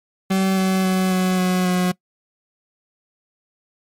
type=tone with pitch steps; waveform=40% pulse; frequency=191 / 189.02 / 187.07 / 185.13 / 183.22 / 181.32 Hz; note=G3 / F#3 / F#3 / F#3 / F#3 / F#3; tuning=-45 / +37 / +19 / +1 / -17 / -35 cents; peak=-15 dBFS; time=0.3-1.92 s; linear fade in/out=10 ms; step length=270 ms; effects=noise-tail reverb RT60 0.1 s tail -22 dB re dry + MP3 64 kbps